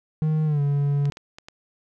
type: tone with pitch glide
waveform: triangle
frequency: 155.56 to 142.65 Hz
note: D#3 to C#3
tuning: 0 to +50 cents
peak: -17 dBFS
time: 0.22-1.1 s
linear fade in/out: 0 ms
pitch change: -150 cents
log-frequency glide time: 0.45-0.61 s
type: clicks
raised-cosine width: 0.2 ms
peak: -23 dBFS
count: 5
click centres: 1.055 / 1.122 / 1.171 / 1.385 / 1.485 s
effects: none